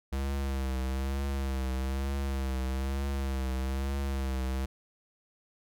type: tone with vibrato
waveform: square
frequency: 67 Hz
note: C2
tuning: 42 cents sharp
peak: -30 dBFS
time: 0.12-4.66 s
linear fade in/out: 10 ms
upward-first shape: triangle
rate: 1.1 Hz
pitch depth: 62 cents each way
effects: none